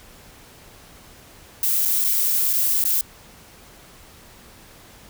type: noise with dropouts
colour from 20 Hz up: violet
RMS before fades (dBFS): -20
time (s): 1.63-3.01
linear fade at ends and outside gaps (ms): 1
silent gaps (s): 1.852-1.856 / 2.042-2.046 / 2.531-2.535 / 2.84-2.852
effects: pink hiss -47 dBFS RMS until 5.09 s